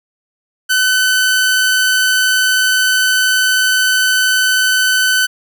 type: tone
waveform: sawtooth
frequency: 1513 Hz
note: F#6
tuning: 38 cents sharp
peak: -7 dBFS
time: 0.69-5.27 s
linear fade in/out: 20 ms
effects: none